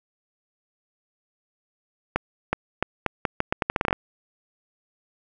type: accelerating click train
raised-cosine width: 0.5 ms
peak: -6 dBFS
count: 15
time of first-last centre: 2.16-3.929 s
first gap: 370 ms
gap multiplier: 0.8
effects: none